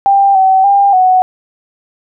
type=tone with pitch steps; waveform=sine; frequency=792 / 762 / 799 / 742 Hz; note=G5 / G5 / G5 / F#5; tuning=+18 / -49 / +33 / +5 cents; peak=-5 dBFS; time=0.06-1.22 s; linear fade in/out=0 ms; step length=290 ms; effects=none